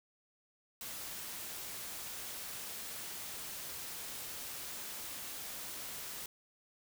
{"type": "noise", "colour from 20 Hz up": "white", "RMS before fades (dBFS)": -44, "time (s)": [0.81, 6.26], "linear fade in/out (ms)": 2, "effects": []}